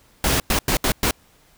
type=noise bursts at uneven times; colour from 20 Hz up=pink; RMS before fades=-19 dBFS; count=5; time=0.24-0.4 / 0.5-0.59 / 0.68-0.77 / 0.84-0.92 / 1.03-1.11 s; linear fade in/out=2 ms; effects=pink hiss -56 dBFS RMS until 1.57 s